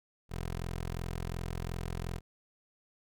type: tone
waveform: 15% pulse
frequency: 42.79 Hz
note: F1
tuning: 35 cents flat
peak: -29 dBFS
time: 0.29-2.21 s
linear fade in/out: 50 ms
effects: none